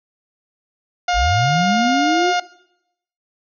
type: harmonic tone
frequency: 711 Hz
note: F5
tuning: 31 cents sharp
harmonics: 1 / 2 / 3 / 4 / 5 / 6 / 7 / 8 / 9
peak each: -17 / -23 / -27 / -29 / -31 / -33 / -34 / -35 / -36 dBFS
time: 1.08-2.4 s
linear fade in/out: 5 ms
type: linear sweep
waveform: sine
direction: up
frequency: 41.2 to 377.7 Hz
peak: -17 dBFS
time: 1.13-2.34 s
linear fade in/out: 50 ms
effects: noise-tail reverb RT60 0.8 s tail -20 dB re dry